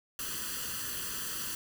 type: noise with comb filter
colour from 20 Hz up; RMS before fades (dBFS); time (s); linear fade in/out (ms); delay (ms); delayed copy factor
white; -37; 0.19-1.55; 2; 0.66; +0.8
effects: none